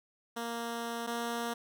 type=tone pair in turn; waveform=10% pulse; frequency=233.2 / 234.7 Hz; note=A#3 / A#3; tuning=+1 / +12 cents; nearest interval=unison; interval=11 cents; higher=second; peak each=-27 / -25 dBFS; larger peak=second; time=0.36-1.07 / 1.07-1.54 s; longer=first; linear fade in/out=10 ms; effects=none